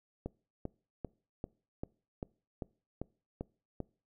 click train, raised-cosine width 2 ms, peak -24 dBFS, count 10, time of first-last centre 0.26-3.803 s, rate 2.54 Hz, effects noise-tail reverb RT60 0.4 s tail -24 dB re dry

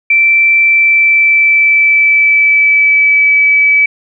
sine tone with pitch glide, 2337 to 2294 Hz, D7 to D7, -9 to -41 cents, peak -5 dBFS, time 0.1-3.86 s, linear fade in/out 5 ms, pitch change -32 cents, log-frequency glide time 0.6-3.34 s, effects none

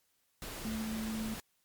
sine tone in noise, 220 Hz, A3, in tune, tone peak -35 dBFS, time 0.65-1.34 s, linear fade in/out 0 ms, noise pink, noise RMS -43 dBFS, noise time 0.42-1.4 s, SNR +5 dB, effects white hiss -75 dBFS RMS until 1.64 s + MP3 96 kbps

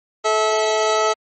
25% pulse tone pair together, 433.8 / 650 Hz, A4 / E5, -25 / -24 cents, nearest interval perfect fifth, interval 701 cents, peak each -15 dBFS, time 0.24-1.14 s, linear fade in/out 20 ms, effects MP3 32 kbps

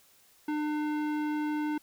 square tone with low-pass filter, 301 Hz, D4, 43 cents sharp, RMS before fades -31 dBFS, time 0.48-1.78 s, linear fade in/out 5 ms, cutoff 2100 Hz, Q 0.75, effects white hiss -62 dBFS RMS until 1.82 s

